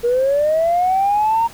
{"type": "linear sweep", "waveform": "sine", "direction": "up", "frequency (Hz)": [467.3, 932.3], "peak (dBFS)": -12, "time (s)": [0.03, 1.48], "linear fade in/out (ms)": 20, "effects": ["tanh soft clip ceiling -9 dBFS", "pink hiss -40 dBFS RMS until 1.53 s"]}